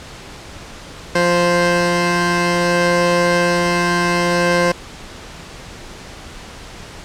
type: tone pair together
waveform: 15% pulse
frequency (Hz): 174.63 / 523.3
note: F3 / C5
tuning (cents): 0 / 0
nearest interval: octave + perfect fifth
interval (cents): 1900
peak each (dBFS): -10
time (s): 1.15-4.72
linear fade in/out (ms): 5
effects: pink hiss -35 dBFS RMS until 7.04 s + low-pass 7000 Hz 12 dB/octave